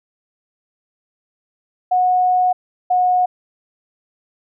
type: tone pair in turn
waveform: sine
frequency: 731 / 727.7 Hz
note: F#5 / F#5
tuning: -21 / -29 cents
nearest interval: unison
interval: 8 cents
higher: first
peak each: -12 / -12 dBFS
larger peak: neither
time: 1.91-2.53 / 2.9-3.26 s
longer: first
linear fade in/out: 10 ms
effects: none